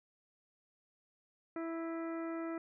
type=harmonic tone with a mistuned harmonic; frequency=329.6 Hz; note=E4; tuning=in tune; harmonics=1 / 2 / 3 / 4 / 5 / 6 / 7; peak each=-38 / -45 / -54 / -48 / -57 / -54 / -61 dBFS; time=1.56-2.58 s; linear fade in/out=2 ms; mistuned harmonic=7; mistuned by=+63 cents; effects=none